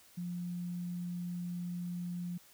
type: tone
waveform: sine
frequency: 175.9 Hz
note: F3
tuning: 13 cents sharp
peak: -36 dBFS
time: 0.17-2.38 s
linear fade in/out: 10 ms
effects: white hiss -61 dBFS RMS until 2.53 s